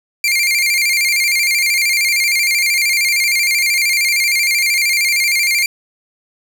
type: tone with vibrato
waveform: sawtooth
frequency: 2239 Hz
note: C#7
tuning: 17 cents sharp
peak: -9 dBFS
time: 0.24-5.66 s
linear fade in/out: 2 ms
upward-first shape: square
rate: 13 Hz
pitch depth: 87 cents each way
effects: none